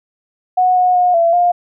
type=tone with pitch steps; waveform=sine; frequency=734 / 728 / 720 / 674 / 706 Hz; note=F#5 / F#5 / F#5 / E5 / F5; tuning=-14 / -28 / -47 / +38 / +19 cents; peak=-9 dBFS; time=0.57-1.52 s; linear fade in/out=10 ms; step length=190 ms; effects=none